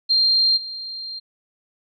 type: tone with level steps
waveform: sine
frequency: 4186 Hz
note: C8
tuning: in tune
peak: -14 / -29 dBFS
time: 0.09-1.2 s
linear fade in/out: 20 ms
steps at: 0.56 s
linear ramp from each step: 20 ms
effects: none